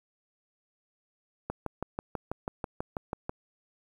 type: click train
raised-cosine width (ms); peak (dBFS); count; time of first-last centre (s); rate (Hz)
1; -18; 12; 1.5-3.294; 6.13
effects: 9-bit